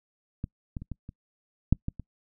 clicks, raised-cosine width 5 ms, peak -19 / -21 / -27 / -22 / -28 / -7 / -18 / -25 dBFS, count 8, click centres 0.441 / 0.768 / 0.82 / 0.917 / 1.091 / 1.726 / 1.884 / 1.997 s, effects noise-tail reverb RT60 0.1 s tail -26 dB re dry

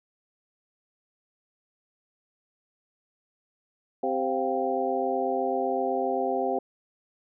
harmonic tone with a mistuned harmonic, 130.81 Hz, C3, in tune, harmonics 2 / 3 / 4 / 5 / 6, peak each -33 / -30 / -30 / -30 / -31 dBFS, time 4.03-6.59 s, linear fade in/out 5 ms, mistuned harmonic 5, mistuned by +110 cents, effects none

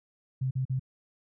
sine tone bursts, 130.6 Hz, C3, 3 cents flat, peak -26 dBFS, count 3, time 0.41-0.796 s, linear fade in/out 10 ms, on 100 ms, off 43 ms, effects none

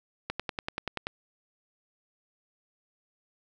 click train, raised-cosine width 0.3 ms, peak -15 dBFS, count 9, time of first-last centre 0.3-1.069 s, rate 10.4 Hz, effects none

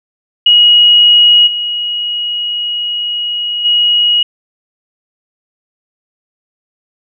sine tone with level steps, 2898 Hz, F#7, 37 cents flat, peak -3 / -14 / -7 dBFS, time 0.46-4.23 s, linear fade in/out 5 ms, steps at 1.46 / 3.64 s, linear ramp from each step 20 ms, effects none

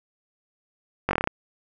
slowing click train, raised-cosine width 0.5 ms, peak -7 dBFS, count 8, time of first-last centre 1.09-1.274 s, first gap 20 ms, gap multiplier 1.09, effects none

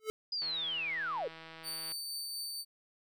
square tone with exponential growth, 434.8 Hz, A4, 21 cents flat, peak -30 dBFS, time 0-0.1 s, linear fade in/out 0 ms, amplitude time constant 20 ms
sine linear sweep, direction down, 4978 to 420.6 Hz, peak -33 dBFS, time 0.32-1.28 s, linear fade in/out 5 ms
click train, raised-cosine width 0.3 ms, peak -33 dBFS, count 244, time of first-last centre 0.42-1.92 s, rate 162 Hz
sawtooth tone with tremolo, 4571 Hz, D8, 48 cents flat, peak -34 dBFS, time 1.63-2.65 s, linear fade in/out 50 ms, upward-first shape triangle, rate 4.2 Hz, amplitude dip 25%
effects none

